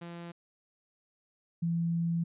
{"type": "tone pair in turn", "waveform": ["sawtooth", "sine"], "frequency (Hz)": [171.1, 168.26], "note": ["F3", "E3"], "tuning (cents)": [-35, 36], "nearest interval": "unison", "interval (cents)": 29, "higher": "first", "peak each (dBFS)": [-37, -27], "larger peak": "second", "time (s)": [[0.01, 0.32], [1.62, 2.24]], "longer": "second", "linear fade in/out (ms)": 10, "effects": ["resampled to 8000 Hz"]}